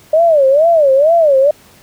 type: tone with vibrato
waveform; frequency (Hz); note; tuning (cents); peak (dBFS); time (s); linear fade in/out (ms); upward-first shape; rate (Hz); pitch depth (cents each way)
sine; 601; D5; +40; -6; 0.13-1.51; 5; sine; 2.2; 220
effects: pink hiss -44 dBFS RMS until 1.82 s + high-pass 60 Hz 12 dB/octave